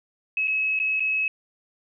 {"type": "tone with dropouts", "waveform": "sine", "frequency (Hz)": 2572, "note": "E7", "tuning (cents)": -43, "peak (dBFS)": -21, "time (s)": [0.37, 1.28], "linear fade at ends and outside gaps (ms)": 2, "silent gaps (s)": [[0.474, 0.479], [0.791, 0.799], [0.997, 1.004]], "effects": []}